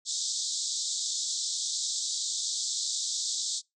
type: band-pass noise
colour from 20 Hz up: white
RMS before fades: -32 dBFS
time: 0.05-3.62 s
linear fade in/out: 50 ms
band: 3500 to 8000 Hz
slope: 96 dB/octave
effects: noise-tail reverb RT60 0.2 s tail -25 dB re dry